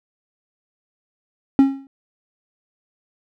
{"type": "tone with exponential decay", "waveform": "triangle", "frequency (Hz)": 272.1, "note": "C#4", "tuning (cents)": -32, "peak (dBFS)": -4, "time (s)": [1.59, 1.87], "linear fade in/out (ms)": 1, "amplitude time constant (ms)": 60, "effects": []}